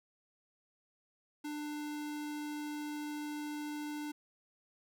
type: tone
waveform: square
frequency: 297.7 Hz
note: D4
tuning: 24 cents sharp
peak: -39 dBFS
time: 1.44-4.12 s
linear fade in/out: 10 ms
effects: none